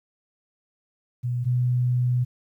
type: tone pair in turn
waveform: sine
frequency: 122.5 / 124.07 Hz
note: B2 / B2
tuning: -14 / +8 cents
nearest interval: unison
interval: 22 cents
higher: second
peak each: -23 / -19 dBFS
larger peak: second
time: 1.23-1.45 / 1.45-2.25 s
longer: second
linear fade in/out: 20 ms
effects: 10-bit